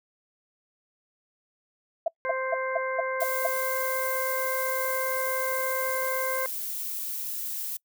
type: tone bursts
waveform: sine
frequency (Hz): 662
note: E5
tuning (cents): +7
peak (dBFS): -21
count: 7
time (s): 2.06-3.467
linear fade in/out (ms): 5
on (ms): 21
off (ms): 210
type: harmonic tone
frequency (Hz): 523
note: C5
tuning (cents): -1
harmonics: 1 / 2 / 3 / 4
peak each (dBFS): -30 / -33 / -35 / -36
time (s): 2.25-6.46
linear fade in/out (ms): 0
type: noise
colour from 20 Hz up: violet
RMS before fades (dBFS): -33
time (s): 3.2-7.77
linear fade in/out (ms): 5
effects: noise-tail reverb RT60 0.1 s tail -25 dB re dry